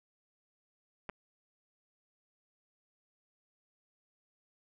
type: clicks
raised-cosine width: 0.5 ms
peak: -26 dBFS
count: 2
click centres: 1.092 / 1.097 s
effects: none